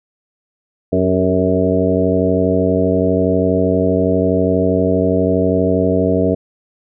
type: harmonic tone with a mistuned harmonic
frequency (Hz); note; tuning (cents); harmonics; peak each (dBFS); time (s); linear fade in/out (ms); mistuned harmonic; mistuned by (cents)
92.4; F#2; -2; 1 / 2 / 3 / 4 / 5 / 6 / 7; -21 / -19 / -18 / -21 / -18 / -23 / -20; 0.92-6.35; 10; 4; +53
effects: none